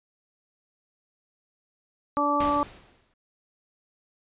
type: harmonic tone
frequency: 290 Hz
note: D4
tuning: 22 cents flat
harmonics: 1 / 2 / 3 / 4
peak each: -28 / -29 / -28 / -24 dBFS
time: 2.17-2.63 s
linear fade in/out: 0 ms
type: noise with exponential decay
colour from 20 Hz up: pink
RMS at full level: -31 dBFS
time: 2.4-3.14 s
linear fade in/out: 5 ms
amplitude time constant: 160 ms
effects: resampled to 8000 Hz